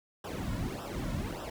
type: noise with flanger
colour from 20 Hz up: brown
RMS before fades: -36 dBFS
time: 0.24-1.5 s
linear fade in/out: 5 ms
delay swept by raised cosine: 0.45 to 2.55 ms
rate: 1.7 Hz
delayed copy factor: -0.9
effects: none